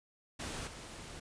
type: noise with level steps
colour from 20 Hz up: pink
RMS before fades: -41 / -48 dBFS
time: 0.39-1.2 s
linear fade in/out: 10 ms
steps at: 0.67 s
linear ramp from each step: 5 ms
effects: resampled to 22050 Hz